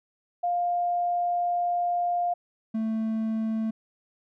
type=tone pair in turn; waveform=sine / triangle; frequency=703 / 221.4 Hz; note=F5 / A3; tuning=+11 / +11 cents; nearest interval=octave + minor sixth; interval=2000 cents; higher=first; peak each=-23 dBFS; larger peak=neither; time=0.43-2.34 / 2.74-3.71 s; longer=first; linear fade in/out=10 ms; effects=none